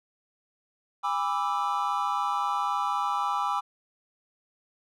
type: chord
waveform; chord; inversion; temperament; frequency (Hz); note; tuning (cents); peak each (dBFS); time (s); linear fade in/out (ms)
triangle; E dominant seventh; first; equal with one note detuned; 813.5 / 987.8 / 1174.7 / 1318.5; G#5 / B5 / D6 / E6; -36 / 0 / 0 / 0; -29 / -29 / -28 / -31; 1.03-3.61; 20
effects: none